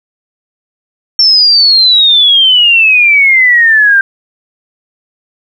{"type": "exponential sweep", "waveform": "sine", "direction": "down", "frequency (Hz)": [5440, 1568], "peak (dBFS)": -3, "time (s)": [1.19, 4.01], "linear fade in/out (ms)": 2, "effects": ["7-bit"]}